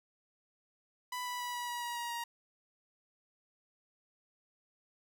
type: tone with pitch steps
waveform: sawtooth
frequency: 993 / 985.6 / 978.2 / 970.9 / 963.6 / 956.4 / 949.3 / 942.2 Hz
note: B5 / B5 / B5 / B5 / B5 / A#5 / A#5 / A#5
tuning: +9 / -4 / -17 / -30 / -43 / +44 / +31 / +18 cents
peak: -33 dBFS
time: 1.12-2.24 s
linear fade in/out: 5 ms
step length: 140 ms
effects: none